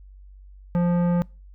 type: tone with tanh clipping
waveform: sine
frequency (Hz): 174.61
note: F3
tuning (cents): 0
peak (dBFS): -20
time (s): 0.75-1.22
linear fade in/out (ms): 0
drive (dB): 14
effects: noise-tail reverb RT60 0.3 s tail -25 dB re dry + added 48 Hz sine -43 dBFS peak until 1.54 s